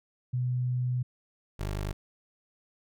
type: tone pair in turn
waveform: sine / 20% pulse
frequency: 125 / 50.37 Hz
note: B2 / G1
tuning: +21 / +48 cents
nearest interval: octave + major third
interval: 1573 cents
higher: first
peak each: -26 dBFS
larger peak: neither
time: 0.33-1.03 / 1.59-1.93 s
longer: first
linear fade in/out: 10 ms
effects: none